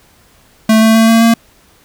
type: tone with pitch steps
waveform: square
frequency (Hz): 220 / 222.3 / 224.6 / 227 / 229.3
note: A3 / A3 / A3 / A#3 / A#3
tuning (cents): 0 / +18 / +36 / -46 / -28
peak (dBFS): -6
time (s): 0.69-1.34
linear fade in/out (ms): 5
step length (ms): 130
effects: pink hiss -48 dBFS RMS until 1.84 s